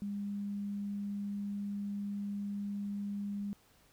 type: tone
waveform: sine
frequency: 202.4 Hz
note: G#3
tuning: 44 cents flat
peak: -35 dBFS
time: 0.02-3.53 s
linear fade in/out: 0 ms
effects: pink hiss -66 dBFS RMS until 3.92 s